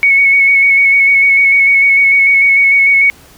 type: tone with vibrato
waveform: sine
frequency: 2217 Hz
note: C#7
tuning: in tune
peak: -5 dBFS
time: 0.03-3.1 s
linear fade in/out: 0 ms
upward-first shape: square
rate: 6.7 Hz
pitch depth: 17 cents each way
effects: pink hiss -41 dBFS RMS until 3.37 s